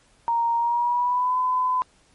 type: tone with pitch glide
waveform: sine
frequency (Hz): 932.3 to 1010.8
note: A#5 to B5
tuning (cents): 0 to +40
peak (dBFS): -19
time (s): 0.28-1.82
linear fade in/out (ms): 0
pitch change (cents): +140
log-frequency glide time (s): 0.56-1.37
effects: pink hiss -59 dBFS RMS until 2.14 s + MP3 48 kbps